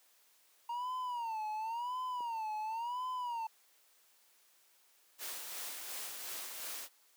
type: tone with vibrato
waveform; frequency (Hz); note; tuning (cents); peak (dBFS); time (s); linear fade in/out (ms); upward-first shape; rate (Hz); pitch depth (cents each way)
triangle; 932; A#5; -1; -34; 0.69-3.47; 5; sine; 0.94; 150
type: click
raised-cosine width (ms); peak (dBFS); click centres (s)
2; -36; 2.206
type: noise with tremolo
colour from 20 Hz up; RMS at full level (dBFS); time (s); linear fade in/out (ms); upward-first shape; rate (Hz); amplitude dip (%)
white; -42; 5.18-6.89; 50; sine; 2.8; 35
effects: white hiss -68 dBFS RMS until 7.16 s + high-pass 400 Hz 12 dB/octave